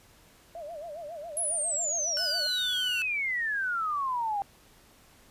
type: tone with vibrato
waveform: sine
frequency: 634 Hz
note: D#5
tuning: 32 cents sharp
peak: -37 dBFS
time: 0.55-2.47 s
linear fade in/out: 2 ms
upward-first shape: sine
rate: 7.3 Hz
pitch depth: 160 cents each way
type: exponential sweep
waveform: sine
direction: down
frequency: 10800 to 784 Hz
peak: -27 dBFS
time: 1.37-4.42 s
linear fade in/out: 0 ms
type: tone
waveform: sawtooth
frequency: 1485 Hz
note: F#6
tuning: 6 cents sharp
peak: -30 dBFS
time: 2.17-3.02 s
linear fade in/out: 0 ms
effects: pink hiss -58 dBFS RMS until 5.3 s + resampled to 32000 Hz